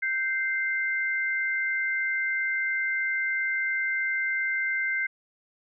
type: tone pair together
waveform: sine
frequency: 1562 / 2085 Hz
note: G6 / C7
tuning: -7 / -7 cents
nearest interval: perfect fourth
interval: 500 cents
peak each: -28 / -27 dBFS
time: 0.02-5.07 s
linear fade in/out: 10 ms
effects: none